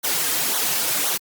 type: noise with flanger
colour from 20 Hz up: white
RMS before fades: -22 dBFS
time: 0.03-1.18 s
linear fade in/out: 20 ms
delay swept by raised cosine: 0.39 to 5.29 ms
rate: 1.9 Hz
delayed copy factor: -0.8
effects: high-pass 150 Hz 12 dB/octave + Opus 48 kbps